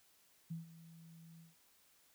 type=tone with ADSR envelope; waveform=sine; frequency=164.81 Hz; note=E3; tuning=in tune; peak=-39 dBFS; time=0.5-1.55 s; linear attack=13 ms; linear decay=140 ms; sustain=-16 dB; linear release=150 ms; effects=white hiss -70 dBFS RMS until 2.14 s